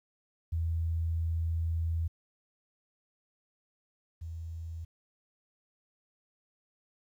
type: tone pair in turn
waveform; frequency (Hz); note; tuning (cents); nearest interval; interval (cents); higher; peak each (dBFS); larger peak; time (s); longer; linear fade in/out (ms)
sine; 82.41 / 82.41; E2 / E2; 0 / 0; unison; 0; neither; -28 / -37; first; 0.52-2.08 / 4.21-4.85; first; 10
effects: 11-bit